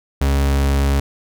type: tone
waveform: 40% pulse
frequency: 69.3 Hz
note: C#2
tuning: in tune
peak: -13 dBFS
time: 0.21-1 s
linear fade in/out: 5 ms
effects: none